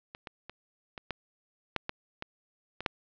clicks, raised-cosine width 0.3 ms, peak -26 / -24 / -26 / -24 / -17 / -12 / -16 / -20 / -21 / -11 dBFS, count 10, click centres 0.149 / 0.272 / 0.496 / 0.978 / 1.107 / 1.763 / 1.894 / 2.224 / 2.806 / 2.862 s, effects low-pass 5000 Hz 12 dB/octave

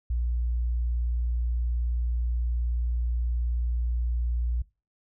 sine tone, 59.4 Hz, A#1, 33 cents sharp, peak -23 dBFS, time 0.1-4.62 s, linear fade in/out 5 ms, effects noise-tail reverb RT60 0.3 s tail -23 dB re dry + tanh soft clip ceiling -20 dBFS

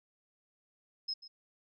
sine tone with echo, 5140 Hz, E8, 45 cents flat, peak -33 dBFS, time 1.08-1.14 s, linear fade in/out 10 ms, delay 140 ms, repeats 1, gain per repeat -15 dB, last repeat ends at 1.28 s, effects none

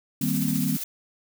sine chord, C minor seventh, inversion first, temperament equal, 155.56 / 196 / 233.1 / 261.6 Hz, Eb3 / G3 / Bb3 / C4, 0 / 0 / 0 / 0 cents, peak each -28 dBFS, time 0.21-0.77 s, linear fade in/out 5 ms
blue noise with tremolo, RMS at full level -31 dBFS, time 0.21-0.84 s, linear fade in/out 5 ms, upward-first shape sine, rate 15 Hz, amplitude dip 35%
effects none

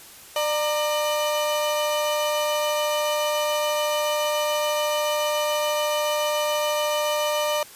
35% pulse tone cluster, 598 / 929 / 2983 Hz, D5 / A#5 / F#7, +31 / -6 / +13 cents, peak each -21 / -28 / -30 dBFS, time 0.36-7.63 s, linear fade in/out 2 ms, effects white hiss -45 dBFS RMS until 7.75 s + resampled to 32000 Hz

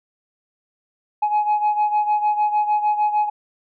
sine beating tone pair, 840 / 846.6 Hz, G#5 / G#5, +19 / +33 cents, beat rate 6.6 Hz, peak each -16 / -21 dBFS, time 1.22-3.3 s, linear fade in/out 10 ms, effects tanh soft clip ceiling -13 dBFS

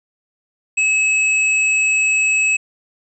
square tone, 2580 Hz, E7, 38 cents flat, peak -14 dBFS, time 0.77-2.57 s, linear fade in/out 10 ms, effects resampled to 22050 Hz

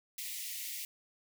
white high-pass noise, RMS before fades -41 dBFS, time 0.18-0.85 s, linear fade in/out 2 ms, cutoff 1900 Hz, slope 96 dB/octave, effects none

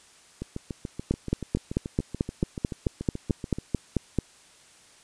two click trains, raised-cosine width 3 ms, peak -19 / -10 dBFS, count 23 / 15, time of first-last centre 0.42-3.585 / 1.11-4.187 s, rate 6.95 / 4.55 Hz, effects white hiss -55 dBFS RMS until 5.03 s + resampled to 22050 Hz

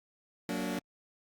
sawtooth chord, Gb augmented, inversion none, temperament just, 185 / 231.2 / 289.1 Hz, Gb3 / Bb3 / D4, 0 / -14 / -27 cents, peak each -33 dBFS, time 0.49-0.79 s, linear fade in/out 2 ms, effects Opus 48 kbps

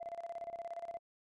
sine tone with tremolo, 681 Hz, F5, 44 cents flat, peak -37 dBFS, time 0-0.99 s, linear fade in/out 20 ms, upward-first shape square, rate 17 Hz, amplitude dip 80%, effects tanh soft clip ceiling -36 dBFS + resampled to 22050 Hz

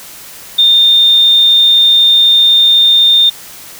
sine tone, 3628 Hz, A#7, 48 cents flat, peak -4 dBFS, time 0.58-3.3 s, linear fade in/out 10 ms, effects white hiss -32 dBFS RMS until 3.79 s

